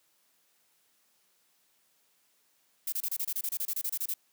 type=noise bursts; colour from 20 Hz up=violet; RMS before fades=-32 dBFS; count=16; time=2.87-4.139 s; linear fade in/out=5 ms; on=54 ms; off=27 ms; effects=white hiss -70 dBFS RMS until 4.32 s + high-pass 150 Hz 12 dB/octave